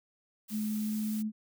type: noise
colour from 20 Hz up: blue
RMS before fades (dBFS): -45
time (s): 0.48-1.23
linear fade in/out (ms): 20
type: tone with pitch glide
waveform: sine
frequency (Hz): 214.2 to 215.6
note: A3 to A3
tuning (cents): -46 to -35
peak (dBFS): -30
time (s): 0.5-1.32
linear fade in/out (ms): 50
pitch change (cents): +11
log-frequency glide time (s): 0.8-1.14
effects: none